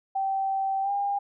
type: tone with pitch glide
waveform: sine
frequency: 776 to 804.3 Hz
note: G5 to G5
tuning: -18 to +44 cents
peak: -24 dBFS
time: 0.15-1.19 s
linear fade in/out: 10 ms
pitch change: +62 cents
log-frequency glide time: 0.82-0.91 s
effects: none